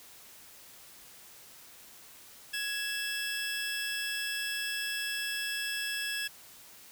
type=tone pair together; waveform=25% pulse; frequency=1668.8 / 2649 Hz; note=G#6 / E7; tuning=+8 / +8 cents; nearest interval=minor sixth; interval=800 cents; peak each=-30 / -33 dBFS; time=2.53-6.28 s; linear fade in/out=10 ms; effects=white hiss -53 dBFS RMS until 6.91 s